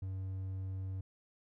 triangle tone, 95 Hz, F#2, 46 cents sharp, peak -35 dBFS, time 0.02-1.01 s, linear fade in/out 5 ms, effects none

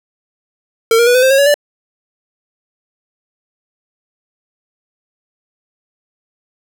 square tone with pitch steps, 454.6 / 471.2 / 488.4 / 506.2 / 524.6 / 543.7 / 563.6 / 584.1 Hz, A#4 / A#4 / B4 / B4 / C5 / C#5 / C#5 / D5, -43 / +19 / -19 / +43 / +4 / -34 / +29 / -10 cents, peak -8 dBFS, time 0.91-1.542 s, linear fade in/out 2 ms, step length 79 ms, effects none

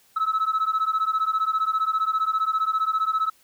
sine beating tone pair, 1291 / 1306 Hz, E6 / E6, -37 / -17 cents, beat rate 15 Hz, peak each -22 dBFS, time 0.16-3.3 s, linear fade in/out 10 ms, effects tanh soft clip ceiling -17 dBFS + white hiss -59 dBFS RMS until 3.43 s

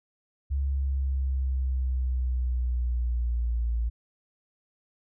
sine exponential sweep, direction down, 69.3 to 57.2 Hz, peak -24 dBFS, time 0.5-3.9 s, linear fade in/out 20 ms, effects none

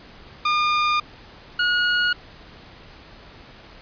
sawtooth tone pair in turn, 1211 / 1446 Hz, D#6 / F#6, -47 / -40 cents, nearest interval minor third, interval 307 cents, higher second, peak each -14 dBFS, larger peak neither, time 0.45-1 / 1.59-2.13 s, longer first, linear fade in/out 5 ms, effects pink hiss -45 dBFS RMS until 3.81 s + resampled to 11025 Hz

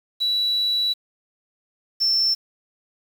sine tone pair in turn, 3932 / 5368 Hz, B7 / E8, -8 / +31 cents, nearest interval perfect fourth, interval 539 cents, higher second, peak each -18 / -16 dBFS, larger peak second, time 0.2-0.94 / 2-2.35 s, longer first, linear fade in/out 20 ms, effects tanh soft clip ceiling -12 dBFS + 7-bit

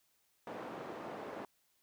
white band-pass noise, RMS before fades -45 dBFS, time 0.47-1.45 s, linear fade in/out 2 ms, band 230 to 750 Hz, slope 12 dB/octave, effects white hiss -75 dBFS RMS until 1.82 s

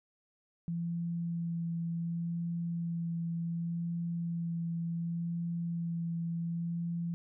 sine tone with vibrato, 168.9 Hz, E3, 42 cents sharp, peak -32 dBFS, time 0.68-7.14 s, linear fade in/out 0 ms, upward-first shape sine, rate 0.68 Hz, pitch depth 12 cents each way, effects none

